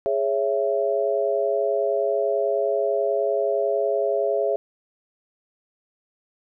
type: chord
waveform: sine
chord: C# minor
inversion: second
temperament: just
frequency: 415.8 / 554.4 / 665.2 Hz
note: G#4 / C#5 / E5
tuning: +2 / 0 / +16 cents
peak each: -24 dBFS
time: 0.06-4.56 s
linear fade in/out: 0 ms
effects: none